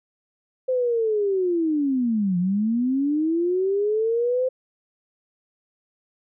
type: linear two-way sweep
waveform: sine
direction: down then up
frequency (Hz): 520 to 173.3 to 520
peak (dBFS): -19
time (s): 0.68-4.49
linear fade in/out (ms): 10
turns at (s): 2.38
effects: none